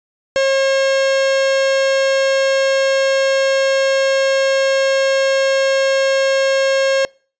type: tone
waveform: 45% pulse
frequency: 540 Hz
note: C#5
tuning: 45 cents flat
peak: -12 dBFS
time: 0.36-7.05 s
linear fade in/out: 0 ms
effects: noise-tail reverb RT60 0.4 s tail -26 dB re dry + resampled to 16000 Hz